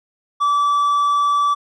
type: tone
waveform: triangle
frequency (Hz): 1156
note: D6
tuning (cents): -28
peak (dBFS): -12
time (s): 0.4-1.55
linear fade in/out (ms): 20
effects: resampled to 22050 Hz